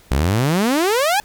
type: exponential sweep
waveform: sawtooth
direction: up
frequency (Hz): 60.3 to 862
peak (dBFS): -11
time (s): 0.11-1.2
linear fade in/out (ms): 0
effects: pink hiss -50 dBFS RMS until 1.24 s